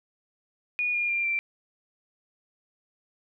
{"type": "tone with pitch steps", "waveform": "sine", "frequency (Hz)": [2452, 2418, 2385, 2352], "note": ["D#7", "D7", "D7", "D7"], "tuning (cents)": [-26, 50, 26, 2], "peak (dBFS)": -24, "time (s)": [0.79, 1.39], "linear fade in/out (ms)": 0, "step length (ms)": 150, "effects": []}